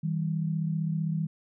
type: tone pair together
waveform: sine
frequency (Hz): 159.97 / 195.5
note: D#3 / G3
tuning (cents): +48 / -4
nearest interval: minor third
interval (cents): 348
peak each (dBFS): -27 / -33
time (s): 0.03-1.27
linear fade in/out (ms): 10
effects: none